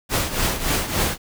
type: noise with tremolo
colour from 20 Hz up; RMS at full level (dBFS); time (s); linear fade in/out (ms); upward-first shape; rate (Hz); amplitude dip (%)
pink; -19; 0.09-1.18; 50; triangle; 3.5; 75
effects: none